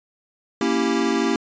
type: chord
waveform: square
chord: A# diminished seventh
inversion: none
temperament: equal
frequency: 233.1 / 277.2 / 329.6 / 392 Hz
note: A#3 / C#4 / E4 / G4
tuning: 0 / 0 / 0 / 0 cents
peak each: -25 dBFS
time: 0.61-1.36 s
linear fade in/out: 2 ms
effects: resampled to 16000 Hz